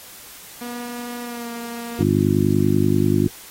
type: tone with pitch glide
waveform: sawtooth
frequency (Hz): 241.3 to 235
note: B3 to A#3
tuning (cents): -40 to +14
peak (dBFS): -26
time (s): 0.61-2.03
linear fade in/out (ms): 5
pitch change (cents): -46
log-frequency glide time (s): 1.22-1.48
type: harmonic tone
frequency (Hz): 50.3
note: G1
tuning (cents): +45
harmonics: 2 / 3 / 4 / 5 / 6 / 7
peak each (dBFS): -22 / -22 / -22 / -22 / -22 / -22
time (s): 1.99-3.28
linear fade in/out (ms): 5
effects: white hiss -41 dBFS RMS until 3.5 s + AAC 48 kbps